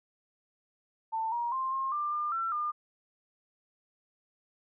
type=tone with pitch steps; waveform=sine; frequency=892 / 948 / 1052 / 1068 / 1190 / 1201 / 1347 / 1206 Hz; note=A5 / A#5 / C6 / C6 / D6 / D6 / E6 / D6; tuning=+23 / +29 / +9 / +35 / +22 / +38 / +37 / +46 cents; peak=-29 dBFS; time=1.12-2.72 s; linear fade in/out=20 ms; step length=200 ms; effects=none